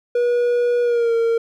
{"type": "tone with pitch glide", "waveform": "triangle", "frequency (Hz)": [483.1, 460.2], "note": ["B4", "A#4"], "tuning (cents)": [-38, -22], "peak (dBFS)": -13, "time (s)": [0.15, 1.38], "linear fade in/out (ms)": 5, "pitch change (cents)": -84, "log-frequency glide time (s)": [0.82, 1.14], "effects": []}